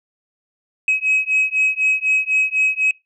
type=beating tone pair; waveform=sine; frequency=2546 / 2550 Hz; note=D#7 / D#7; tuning=+39 / +42 cents; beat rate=4 Hz; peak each=-17 dBFS; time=0.88-2.91 s; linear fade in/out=2 ms; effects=noise-tail reverb RT60 0.2 s tail -23 dB re dry + tanh soft clip ceiling -10 dBFS